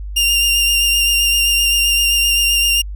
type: tone with vibrato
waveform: sawtooth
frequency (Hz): 2794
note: F7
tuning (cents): 0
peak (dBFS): -9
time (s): 0.16-2.82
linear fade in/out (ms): 10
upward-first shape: sine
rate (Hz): 7.7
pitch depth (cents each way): 18
effects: added 50 Hz sine -24 dBFS peak until 2.95 s